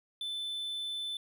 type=tone; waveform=triangle; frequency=3520 Hz; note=A7; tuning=in tune; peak=-33 dBFS; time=0.21-1.17 s; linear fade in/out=2 ms; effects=none